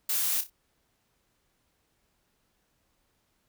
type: noise with echo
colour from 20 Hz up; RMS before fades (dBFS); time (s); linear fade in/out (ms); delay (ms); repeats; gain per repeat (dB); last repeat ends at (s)
blue; -28; 0.09-0.41; 5; 30; 3; -10; 0.5
effects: pink hiss -73 dBFS RMS until 3.48 s